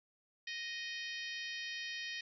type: harmonic tone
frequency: 622.3 Hz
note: D#5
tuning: in tune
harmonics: 3 / 4 / 5 / 6 / 7 / 8 / 9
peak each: -44 / -46 / -48 / -50 / -51 / -52 / -53 dBFS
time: 0.47-2.21 s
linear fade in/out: 5 ms
effects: none